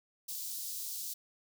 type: high-pass noise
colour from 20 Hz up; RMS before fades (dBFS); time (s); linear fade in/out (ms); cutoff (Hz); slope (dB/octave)
white; -40; 0.28-1.14; 10; 4200; 24
effects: none